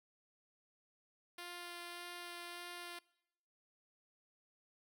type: tone with vibrato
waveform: 5% pulse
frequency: 349.2 Hz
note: F4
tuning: in tune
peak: -35 dBFS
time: 1.38-2.99 s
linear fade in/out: 5 ms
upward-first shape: sine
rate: 1.7 Hz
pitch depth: 9 cents each way
effects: noise-tail reverb RT60 0.8 s tail -23 dB re dry